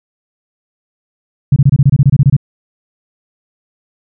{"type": "tone bursts", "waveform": "sine", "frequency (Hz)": 138.1, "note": "C#3", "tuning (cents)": -6, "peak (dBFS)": -3, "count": 13, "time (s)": [1.52, 2.366], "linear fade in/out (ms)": 5, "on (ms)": 42, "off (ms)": 25, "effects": []}